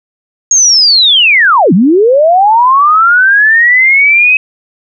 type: linear two-way sweep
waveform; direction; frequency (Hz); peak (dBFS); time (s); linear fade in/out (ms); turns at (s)
sine; down then up; 6645 to 160.5 to 2559; -3; 0.51-4.37; 2; 1.73
effects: none